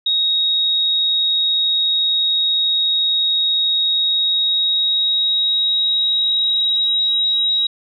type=tone with pitch glide; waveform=sine; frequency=3769 to 3824 Hz; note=A#7 to A#7; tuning=+18 to +43 cents; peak=-14 dBFS; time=0.06-7.67 s; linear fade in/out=5 ms; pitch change=+25 cents; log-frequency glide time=3.81-6.9 s; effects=none